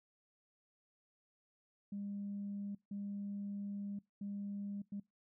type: tone bursts at uneven times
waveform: sine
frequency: 201.6 Hz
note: G3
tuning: 49 cents sharp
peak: -39 dBFS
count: 4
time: 1.92-2.75 / 2.91-3.99 / 4.21-4.82 / 4.92-5 s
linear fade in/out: 5 ms
effects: noise-tail reverb RT60 0.2 s tail -23 dB re dry + tanh soft clip ceiling -35 dBFS